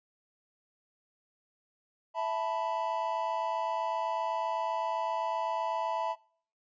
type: chord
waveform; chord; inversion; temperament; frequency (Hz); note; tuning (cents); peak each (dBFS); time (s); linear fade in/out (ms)
triangle; E suspended fourth; none; equal; 659.3 / 880 / 987.8; E5 / A5 / B5; 0 / 0 / 0; -32; 2.14-6.16; 50
effects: noise-tail reverb RT60 0.5 s tail -23 dB re dry + resampled to 16000 Hz